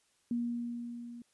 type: tone with level ramp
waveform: sine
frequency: 237.8 Hz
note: A#3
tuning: 35 cents sharp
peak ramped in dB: -29 to -44 dBFS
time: 0.31-1.22 s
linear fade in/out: 2 ms
effects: white hiss -72 dBFS RMS until 1.33 s + resampled to 24000 Hz